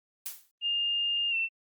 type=noise with exponential decay; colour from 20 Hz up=blue; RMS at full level=-33 dBFS; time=0.26-0.51 s; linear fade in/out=0 ms; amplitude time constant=53 ms
type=tone with pitch glide; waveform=sine; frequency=2817 to 2688 Hz; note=F7 to E7; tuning=+14 to +33 cents; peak=-26 dBFS; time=0.61-1.49 s; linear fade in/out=50 ms; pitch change=-81 cents; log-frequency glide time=1.3-1.35 s
effects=Opus 48 kbps